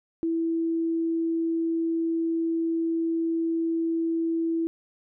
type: tone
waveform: sine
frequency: 329.6 Hz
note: E4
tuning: in tune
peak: -23 dBFS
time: 0.23-4.67 s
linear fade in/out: 0 ms
effects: none

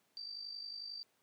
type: tone with amplitude modulation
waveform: sine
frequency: 4662 Hz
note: D8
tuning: 14 cents flat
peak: -40 dBFS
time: 0.17-1.03 s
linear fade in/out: 0 ms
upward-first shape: sine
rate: 51.1 Hz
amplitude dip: 65%
effects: pink hiss -75 dBFS RMS until 1.22 s + high-pass 200 Hz 12 dB/octave

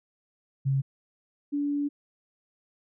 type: tone pair in turn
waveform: sine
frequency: 135.9 / 288 Hz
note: C#3 / D4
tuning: -34 / -34 cents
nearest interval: octave + minor second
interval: 1300 cents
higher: second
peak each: -22 / -25 dBFS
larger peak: first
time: 0.65-0.82 / 1.52-1.89 s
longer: second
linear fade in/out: 20 ms
effects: none

